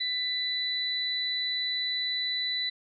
sine tone pair together, 1994 / 3980 Hz, B6 / B7, +16 / +13 cents, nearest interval octave, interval 1197 cents, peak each -35 / -28 dBFS, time 0-2.7 s, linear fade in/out 10 ms, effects none

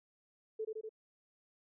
sine tone with echo, 437.7 Hz, A4, 9 cents flat, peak -35 dBFS, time 0.59-0.65 s, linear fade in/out 10 ms, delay 81 ms, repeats 3, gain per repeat -2 dB, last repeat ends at 0.893 s, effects none

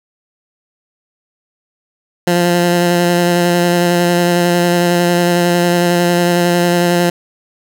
15% pulse tone with vibrato, 174.61 Hz, F3, in tune, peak -4 dBFS, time 2.27-7.1 s, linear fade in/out 5 ms, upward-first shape square, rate 11 Hz, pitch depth 12 cents each way, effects none

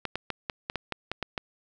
clicks, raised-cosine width 0.3 ms, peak -14 dBFS, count 10, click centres 0.053 / 0.156 / 0.303 / 0.498 / 0.699 / 0.757 / 0.923 / 1.116 / 1.227 / 1.378 s, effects none

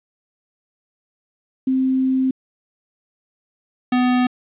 sine / square tone pair in turn, 261.6 / 249.7 Hz, C4 / B3, 0 / +19 cents, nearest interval minor second, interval 81 cents, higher first, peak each -15 dBFS, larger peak neither, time 1.67-2.31 / 3.92-4.27 s, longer first, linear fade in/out 5 ms, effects resampled to 8000 Hz + 9-bit

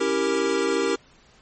square chord, C# diminished seventh, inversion none, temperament equal, 277.2 / 329.6 / 392 / 466.2 Hz, C#4 / E4 / G4 / Bb4, 0 / 0 / 0 / 0 cents, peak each -30 / -29 / -25 / -26 dBFS, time 0-0.96 s, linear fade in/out 10 ms, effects pink hiss -55 dBFS RMS until 1.41 s + MP3 32 kbps

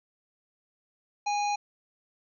harmonic tone, 823 Hz, G#5, 16 cents flat, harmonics 1 / 3 / 5 / 7 / 8, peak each -26 / -36 / -40 / -43 / -44 dBFS, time 1.26-1.56 s, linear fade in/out 10 ms, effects none

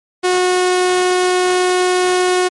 sawtooth tone, 364.1 Hz, F#4, 28 cents flat, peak -8 dBFS, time 0.23-2.49 s, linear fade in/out 20 ms, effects MP3 48 kbps

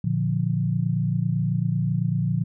sine chord, Bb major, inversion none, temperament equal, 116.54 / 146.83 / 174.61 Hz, Bb2 / D3 / F3, 0 / 0 / 0 cents, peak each -25 dBFS, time 0.04-2.44 s, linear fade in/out 5 ms, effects none

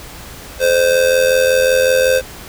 square tone with amplitude modulation, 518 Hz, C5, 17 cents flat, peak -8 dBFS, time 0.59-2.22 s, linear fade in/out 50 ms, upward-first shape sine, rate 85.4 Hz, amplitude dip 65%, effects added 60 Hz sine -40 dBFS peak until 2.48 s + pink hiss -34 dBFS RMS until 2.48 s

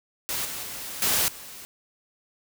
white noise with level steps, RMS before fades -29 / -34 / -36 / -23 / -42 dBFS, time 0.29-1.65 s, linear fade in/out 0 ms, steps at 0.45 / 0.63 / 1.02 / 1.28 s, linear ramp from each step 2 ms, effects none

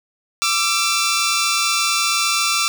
10% pulse tone pair together, 1174.7 / 1346.3 Hz, D6 / E6, 0 / +36 cents, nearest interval major second, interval 236 cents, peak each -11 dBFS, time 0.42-2.68 s, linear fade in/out 0 ms, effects none

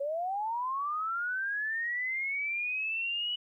sine linear sweep, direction up, 545 to 2960 Hz, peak -30 dBFS, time 0-3.36 s, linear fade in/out 10 ms, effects 12-bit

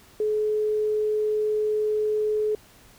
sine tone, 426.6 Hz, G#4, 46 cents sharp, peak -21 dBFS, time 0.2-2.55 s, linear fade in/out 2 ms, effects pink hiss -53 dBFS RMS until 2.98 s

